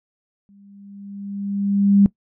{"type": "tone with exponential growth", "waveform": "sine", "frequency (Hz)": 200, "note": "G3", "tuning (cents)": 35, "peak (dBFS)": -8, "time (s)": [0.49, 2.06], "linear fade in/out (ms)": 0, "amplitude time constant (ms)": 340, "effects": ["noise-tail reverb RT60 0.1 s tail -20 dB re dry"]}